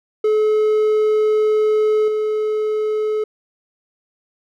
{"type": "tone with level steps", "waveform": "triangle", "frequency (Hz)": 429.1, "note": "A4", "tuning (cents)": -43, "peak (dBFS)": [-11, -15], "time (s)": [0.24, 3.24], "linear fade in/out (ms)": 5, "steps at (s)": 2.08, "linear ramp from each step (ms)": 2, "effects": []}